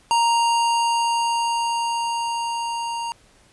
square tone with level ramp, 932.3 Hz, A#5, in tune, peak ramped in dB -16 to -26 dBFS, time 0.11-3.12 s, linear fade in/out 0 ms, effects pink hiss -55 dBFS RMS until 3.52 s + resampled to 24000 Hz

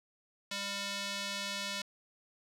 square tone with band-pass filter, 199.6 Hz, G3, 32 cents sharp, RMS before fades -38 dBFS, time 0.51-1.82 s, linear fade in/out 5 ms, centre 4100 Hz, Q 1.1, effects none

